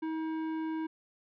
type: tone with tanh clipping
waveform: sine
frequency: 318.7 Hz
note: D#4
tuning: 42 cents sharp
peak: -34 dBFS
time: 0.02-0.87 s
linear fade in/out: 10 ms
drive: 13 dB
effects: none

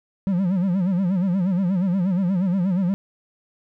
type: tone with vibrato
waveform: triangle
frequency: 185 Hz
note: F#3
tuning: in tune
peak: -16 dBFS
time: 0.27-2.94 s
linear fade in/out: 0 ms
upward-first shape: sine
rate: 8.4 Hz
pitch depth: 130 cents each way
effects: none

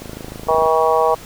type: click train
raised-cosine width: 2 ms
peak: -17 dBFS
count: 18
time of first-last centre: 0.02-0.659 s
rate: 26.6 Hz
type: harmonic tone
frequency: 160 Hz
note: D#3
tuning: 49 cents sharp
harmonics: 3 / 4 / 5 / 6 / 7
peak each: -17 / -18 / -19 / -20 / -20 dBFS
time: 0.48-1.15 s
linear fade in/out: 10 ms
effects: pink hiss -38 dBFS RMS until 1.25 s

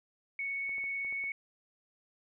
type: tone with vibrato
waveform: sine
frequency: 2217 Hz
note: C#7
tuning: in tune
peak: -33 dBFS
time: 0.39-1.32 s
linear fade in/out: 2 ms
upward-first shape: sine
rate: 18 Hz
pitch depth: 8 cents each way
type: clicks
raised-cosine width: 1 ms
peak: -40 dBFS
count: 6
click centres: 0.693 / 0.782 / 0.84 / 1.048 / 1.126 / 1.24 s
effects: none

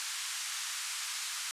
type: band-pass noise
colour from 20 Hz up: white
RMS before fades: -38 dBFS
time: 0-1.51 s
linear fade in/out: 0 ms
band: 1100 to 8800 Hz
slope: 24 dB/octave
effects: resampled to 32000 Hz

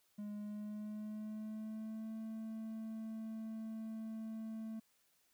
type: tone with pitch glide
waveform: triangle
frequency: 207.7 to 221.3 Hz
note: G#3 to A3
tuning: 0 to +10 cents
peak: -40 dBFS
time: 0.18-4.8 s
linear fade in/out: 10 ms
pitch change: +110 cents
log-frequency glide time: 0.34-2.15 s
effects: white hiss -75 dBFS RMS until 5.33 s

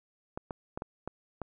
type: clicks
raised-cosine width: 1 ms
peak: -22 dBFS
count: 6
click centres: 0.375 / 0.508 / 0.775 / 0.821 / 1.076 / 1.417 s
effects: none

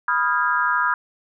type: chord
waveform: sine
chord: F half-diminished seventh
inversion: second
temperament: equal with one note detuned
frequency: 987.8 / 1244.5 / 1396.9 / 1633.6 Hz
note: Cb6 / Eb6 / F6 / Ab6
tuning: 0 / 0 / 0 / -29 cents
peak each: -23 dBFS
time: 0.08-0.94 s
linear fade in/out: 2 ms
effects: none

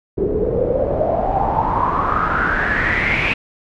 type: noise with low-pass filter sweep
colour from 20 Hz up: pink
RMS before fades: -18 dBFS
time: 0.17-3.34 s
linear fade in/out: 10 ms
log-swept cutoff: 380 to 2500 Hz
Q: 8.4
effects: none

